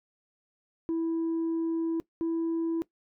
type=tone pair in turn; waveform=sine; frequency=328.9 / 330.1 Hz; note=E4 / E4; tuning=-4 / +2 cents; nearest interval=unison; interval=6 cents; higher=second; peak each=-24 dBFS; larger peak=neither; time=0.89-2 / 2.21-2.82 s; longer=first; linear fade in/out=0 ms; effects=noise-tail reverb RT60 0.1 s tail -20 dB re dry + tanh soft clip ceiling -25 dBFS